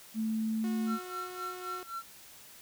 sine tone with pitch glide, 220.4 to 222.3 Hz, A3 to A3, +3 to +18 cents, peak -29 dBFS, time 0.14-0.99 s, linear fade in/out 50 ms, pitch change +15 cents, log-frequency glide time 0.5-0.73 s
sawtooth tone, 363.9 Hz, F#4, 29 cents flat, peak -38 dBFS, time 0.64-1.83 s, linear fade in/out 0 ms
triangle tone with tremolo, 1355 Hz, E6, 47 cents sharp, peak -33 dBFS, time 0.86-2.03 s, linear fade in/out 50 ms, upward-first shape sine, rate 3.8 Hz, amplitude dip 90%
effects white hiss -53 dBFS RMS until 2.61 s

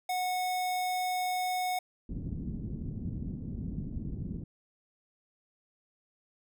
square tone, 733 Hz, F#5, 16 cents flat, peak -30 dBFS, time 0.09-1.79 s, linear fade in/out 5 ms
white low-pass noise, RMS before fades -37 dBFS, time 2.09-4.44 s, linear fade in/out 5 ms, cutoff 230 Hz, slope 24 dB/octave
effects none

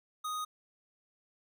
square tone, 1244.5 Hz, D#6, in tune, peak -35 dBFS, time 0.24-0.45 s, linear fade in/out 10 ms, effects none

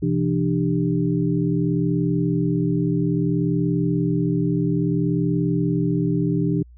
sine tone cluster, 126.6 / 167.2 / 299.2 / 395.7 Hz, B2 / E3 / D4 / G4, +43 / +25 / +32 / +16 cents, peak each -25 / -21 / -23 / -28 dBFS, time 0.02-6.63 s, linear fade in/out 10 ms, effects added 60 Hz sine -43 dBFS peak until 6.77 s

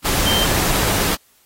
sine tone in noise, 3136 Hz, G7, in tune, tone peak -18 dBFS, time 0.25-0.46 s, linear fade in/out 20 ms, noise pink, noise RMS -19 dBFS, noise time 0.04-1.16 s, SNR -2 dB, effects white hiss -56 dBFS RMS until 1.45 s + AAC 48 kbps

